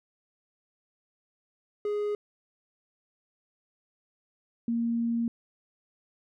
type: tone pair in turn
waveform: triangle / sine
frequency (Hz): 415.3 / 232.9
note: G#4 / A#3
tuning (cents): 0 / -1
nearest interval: minor seventh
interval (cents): 1001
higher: first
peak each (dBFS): -25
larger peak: neither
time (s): 1.85-2.15 / 4.68-5.28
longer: second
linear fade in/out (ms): 2
effects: none